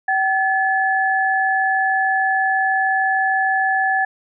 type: tone pair together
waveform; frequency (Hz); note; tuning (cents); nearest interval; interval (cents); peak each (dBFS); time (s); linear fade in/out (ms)
sine; 766 / 1719.6; G5 / A6; -40 / -40; octave + major second; 1400; -18; 0.08-4.05; 5
effects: none

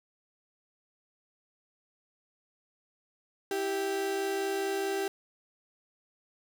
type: tone pair together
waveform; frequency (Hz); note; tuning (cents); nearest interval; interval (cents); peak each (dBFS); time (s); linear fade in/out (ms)
35% pulse; 327.2 / 392; E4 / G4; -13 / 0; minor third; 313; -37 / -28; 3.51-5.08; 2
effects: none

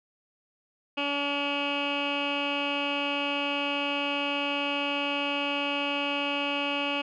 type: tone with low-pass filter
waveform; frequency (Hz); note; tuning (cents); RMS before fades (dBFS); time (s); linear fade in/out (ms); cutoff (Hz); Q
15% pulse; 284.9; C#4; +48; -29; 0.97-7.02; 10; 2700; 5.8
effects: none

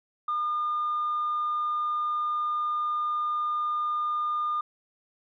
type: tone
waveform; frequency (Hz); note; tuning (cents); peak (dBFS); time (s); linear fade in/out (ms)
sine; 1212; D#6; -46; -24; 0.28-4.61; 5
effects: tanh soft clip ceiling -22 dBFS

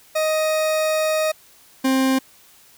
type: tone pair in turn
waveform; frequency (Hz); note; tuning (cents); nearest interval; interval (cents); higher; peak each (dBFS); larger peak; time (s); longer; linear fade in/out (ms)
40% pulse; 625 / 264.1; D#5 / C4; +8 / +16; octave + minor third; 1492; first; -17 / -15; second; 0.15-1.32 / 1.84-2.19; first; 10
effects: white hiss -51 dBFS RMS until 2.77 s

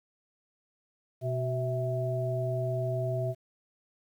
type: tone cluster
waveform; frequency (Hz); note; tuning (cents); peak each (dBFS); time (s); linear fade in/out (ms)
sine; 124.7 / 376 / 652; B2 / F#4 / E5; +17 / +28 / -19; -30 / -37 / -32; 1.21-3.35; 50
effects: 10-bit

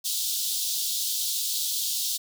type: high-pass noise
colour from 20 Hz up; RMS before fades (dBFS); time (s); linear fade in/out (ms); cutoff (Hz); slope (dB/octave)
pink; -28; 0.04-2.18; 20; 3400; 48
effects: none

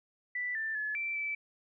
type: tone with pitch steps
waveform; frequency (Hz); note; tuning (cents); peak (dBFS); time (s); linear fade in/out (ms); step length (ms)
sine; 1976 / 1775 / 1713 / 2339 / 2316; B6 / A6 / A6 / D7 / D7; 0 / +15 / -47 / -8 / -25; -32; 0.35-1.35; 5; 200
effects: none

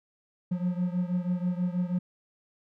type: beating tone pair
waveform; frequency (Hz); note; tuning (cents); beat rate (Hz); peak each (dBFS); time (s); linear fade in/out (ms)
triangle; 177 / 183.2; F3 / F#3; +23 / -17; 6.2; -26 / -29; 0.51-1.99; 10
effects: none

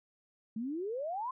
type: exponential sweep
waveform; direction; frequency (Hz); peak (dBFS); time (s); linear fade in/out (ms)
sine; up; 211.5 to 1065; -34; 0.56-1.31; 5
effects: none

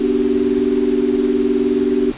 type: chord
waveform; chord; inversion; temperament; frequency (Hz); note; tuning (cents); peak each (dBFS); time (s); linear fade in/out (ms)
sine; G major seventh; first; equal with one note detuned; 246.9 / 293.7 / 372.8 / 392; B3 / D4 / F#4 / G4; 0 / 0 / +13 / 0; -19; 0-2.12; 10
effects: pink hiss -34 dBFS RMS until 2.17 s + resampled to 8000 Hz

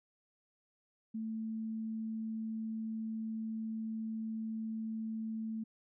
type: tone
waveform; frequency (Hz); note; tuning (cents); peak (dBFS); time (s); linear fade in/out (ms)
sine; 221.5; A3; +12; -36; 1.14-5.64; 10
effects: none

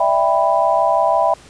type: chord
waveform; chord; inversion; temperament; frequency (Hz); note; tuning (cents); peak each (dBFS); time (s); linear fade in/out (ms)
sine; E minor seventh; third; just; 593.3 / 659.3 / 791.1 / 988.9; D5 / E5 / G5 / B5; +18 / 0 / +16 / +2; -21 / -16 / -18 / -18; 0-1.34; 5
effects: pink hiss -44 dBFS RMS until 1.49 s + resampled to 22050 Hz

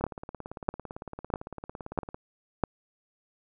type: two click trains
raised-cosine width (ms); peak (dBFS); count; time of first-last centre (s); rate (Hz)
1; -10 / -24; 5 / 39; 0.04-2.637 / 0.01-2.145; 1.54 / 17.8
effects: none

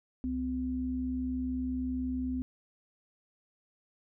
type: tone pair together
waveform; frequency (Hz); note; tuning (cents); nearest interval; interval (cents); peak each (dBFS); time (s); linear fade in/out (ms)
sine; 66.5 / 255.3; C2 / C4; +29 / -42; octave + major seventh; 2329; -38 / -31; 0.24-2.42; 0
effects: none

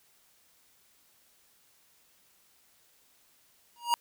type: tone with exponential growth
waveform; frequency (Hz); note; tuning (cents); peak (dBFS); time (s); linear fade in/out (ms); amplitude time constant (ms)
square; 949; A#5; +31; -20; 3.76-3.94; 0; 37
effects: white hiss -65 dBFS RMS until 4 s

